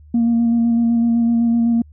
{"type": "tone with vibrato", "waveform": "sine", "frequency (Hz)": 233.1, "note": "A#3", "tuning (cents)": 0, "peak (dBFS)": -11, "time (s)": [0.14, 1.82], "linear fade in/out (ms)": 5, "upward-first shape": "square", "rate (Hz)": 7.9, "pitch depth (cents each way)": 14, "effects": ["tanh soft clip ceiling -10 dBFS", "added 75 Hz sine -41 dBFS peak until 1.92 s"]}